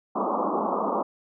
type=band-pass noise; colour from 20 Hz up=white; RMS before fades=-26 dBFS; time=0.15-1.03 s; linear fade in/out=10 ms; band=190 to 1200 Hz; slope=96 dB/octave; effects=none